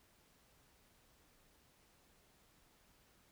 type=silence; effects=pink hiss -70 dBFS RMS until 3.31 s